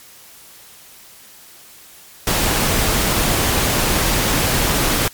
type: noise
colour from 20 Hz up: pink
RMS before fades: -17 dBFS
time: 2.27-5.08 s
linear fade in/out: 2 ms
effects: white hiss -43 dBFS RMS until 5.13 s + MP3 96 kbps